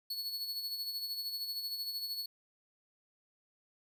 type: tone with tremolo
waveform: 45% pulse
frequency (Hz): 4400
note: C#8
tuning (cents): -14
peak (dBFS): -34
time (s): 0.1-2.26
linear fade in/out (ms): 5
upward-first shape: sine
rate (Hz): 13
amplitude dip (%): 50
effects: none